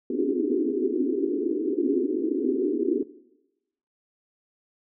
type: band-pass noise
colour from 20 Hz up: white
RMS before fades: -25 dBFS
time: 0.1-3.03 s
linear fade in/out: 5 ms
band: 250 to 420 Hz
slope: 96 dB/octave
effects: noise-tail reverb RT60 0.9 s tail -18 dB re dry